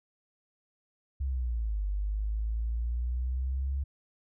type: exponential two-way sweep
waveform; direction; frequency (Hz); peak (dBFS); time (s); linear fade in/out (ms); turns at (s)
sine; down then up; 69.3 to 48.94 to 69.3; -28; 1.2-3.84; 10; 1.86
effects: none